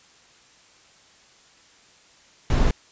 brown noise, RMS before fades -18 dBFS, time 2.5-2.71 s, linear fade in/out 2 ms, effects white hiss -54 dBFS RMS until 2.91 s + resampled to 16000 Hz

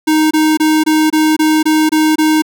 square tone bursts, 311.1 Hz, D#4, in tune, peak -9 dBFS, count 9, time 0.07-2.422 s, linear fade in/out 10 ms, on 240 ms, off 24 ms, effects none

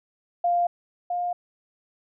sine tone pair in turn, 698.5 / 707.8 Hz, F5 / F5, 0 / +23 cents, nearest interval unison, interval 23 cents, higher second, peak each -19 / -24 dBFS, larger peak first, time 0.44-0.67 / 1.1-1.33 s, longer neither, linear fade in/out 5 ms, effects none

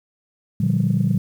sine chord, G minor seventh, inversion first, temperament just, 117.6 / 147 / 176.4 / 196 Hz, Bb2 / D3 / F3 / G3, +16 / +2 / +18 / 0 cents, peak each -21 dBFS, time 0.6-1.18 s, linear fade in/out 5 ms, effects tanh soft clip ceiling -8 dBFS + 8-bit

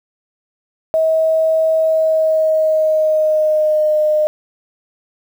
sine tone with pitch glide, 640 to 610.7 Hz, D#5 to D#5, +49 to -32 cents, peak -11 dBFS, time 0.94-4.27 s, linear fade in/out 0 ms, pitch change -81 cents, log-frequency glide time 1.78-3.98 s, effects 7-bit

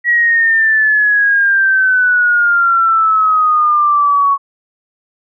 sine exponential sweep, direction down, 1924 to 1109 Hz, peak -8 dBFS, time 0.04-4.38 s, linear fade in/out 50 ms, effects none

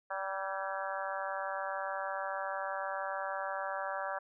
harmonic tone with a mistuned harmonic, 193.6 Hz, G3, 21 cents flat, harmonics 3 / 4 / 5 / 6 / 7 / 8 / 9, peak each -40 / -41 / -42 / -43 / -43 / -44 / -45 dBFS, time 0.1-4.19 s, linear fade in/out 10 ms, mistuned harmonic 9, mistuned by -60 cents, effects none

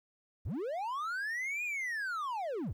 triangle linear two-way sweep, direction up then down, 52.3 to 2489 to 52.3 Hz, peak -32 dBFS, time 0.45-2.73 s, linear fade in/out 10 ms, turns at 1.64 s, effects 12-bit

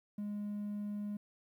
triangle tone, 206.7 Hz, G#3, 8 cents flat, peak -34 dBFS, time 0.18-1.17 s, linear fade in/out 5 ms, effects tanh soft clip ceiling -31 dBFS + 12-bit

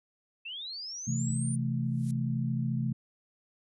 sine linear sweep, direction up, 2595 to 9390 Hz, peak -37 dBFS, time 0.45-1.56 s, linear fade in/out 10 ms
sine chord, A minor, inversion first, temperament equal, 130.81 / 164.81 / 220 Hz, C3 / E3 / A3, 0 / 0 / 0 cents, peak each -30 / -35 / -33 dBFS, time 1.07-2.93 s, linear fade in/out 10 ms
violet noise with exponential growth, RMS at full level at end -41 dBFS, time 1.84-2.11 s, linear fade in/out 2 ms, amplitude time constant 57 ms
effects resampled to 24000 Hz

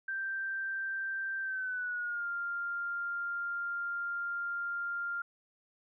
sine tone with pitch glide, 1568 to 1396.9 Hz, G6 to F6, 0 to 0 cents, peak -33 dBFS, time 0.08-5.22 s, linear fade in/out 5 ms, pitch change -200 cents, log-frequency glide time 1.41-2.28 s, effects none

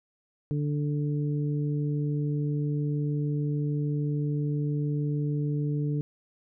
harmonic tone, 146.83 Hz, D3, in tune, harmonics 1 / 2 / 3, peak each -26 / -33 / -38 dBFS, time 0.51-6.01 s, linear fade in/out 0 ms, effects none

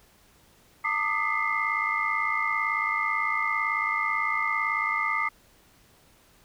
sine tone cluster, 902 / 1193 / 1251 / 2016 / 2115 Hz, A5 / D6 / D#6 / B6 / C7, +43 / +27 / +9 / +35 / +18 cents, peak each -34 / -29 / -31 / -31 / -28 dBFS, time 0.84-5.29 s, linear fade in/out 10 ms, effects tanh soft clip ceiling -13 dBFS + pink hiss -59 dBFS RMS until 6.44 s

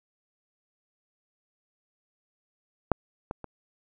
clicks, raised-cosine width 1 ms, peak -6 / -18 / -24 dBFS, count 3, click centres 2.917 / 3.311 / 3.443 s, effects none

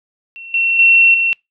sine tone with level steps, 2716 Hz, F7, 49 cents flat, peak -30 / -12 / -6 / -12 dBFS, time 0.36-1.33 s, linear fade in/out 0 ms, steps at 0.54 / 0.79 / 1.14 s, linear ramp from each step 2 ms, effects noise-tail reverb RT60 0.2 s tail -26 dB re dry

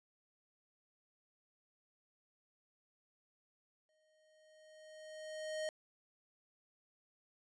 square tone with exponential growth, 622.3 Hz, D#5, in tune, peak -37 dBFS, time 3.89-5.69 s, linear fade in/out 1 ms, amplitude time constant 390 ms, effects resampled to 22050 Hz

